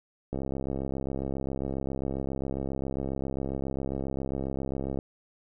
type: click train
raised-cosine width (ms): 2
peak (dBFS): -19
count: 315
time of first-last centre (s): 0.33-4.989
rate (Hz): 67.4
effects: none

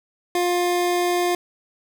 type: tone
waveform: 25% pulse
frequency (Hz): 353.2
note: F4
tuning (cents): +20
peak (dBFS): -15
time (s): 0.35-1.35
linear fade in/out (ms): 2
effects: none

